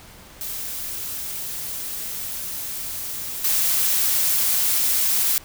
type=noise with level steps; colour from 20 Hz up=blue; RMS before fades=-30 / -20 dBFS; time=0.41-5.38 s; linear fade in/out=0 ms; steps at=3.44 s; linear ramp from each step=5 ms; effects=pink hiss -45 dBFS RMS until 5.44 s